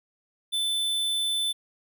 square tone, 3520 Hz, A7, in tune, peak -25 dBFS, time 0.52-1.53 s, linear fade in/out 20 ms, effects none

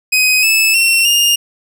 sawtooth tone with pitch steps, 2514 / 2613 / 2716 / 2824 Hz, D#7 / E7 / F7 / F7, +17 / -16 / -49 / +19 cents, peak -6 dBFS, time 0.12-1.36 s, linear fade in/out 10 ms, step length 310 ms, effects none

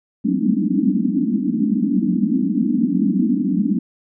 pink band-pass noise, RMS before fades -18 dBFS, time 0.24-3.79 s, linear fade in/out 10 ms, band 180 to 310 Hz, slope 96 dB/octave, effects none

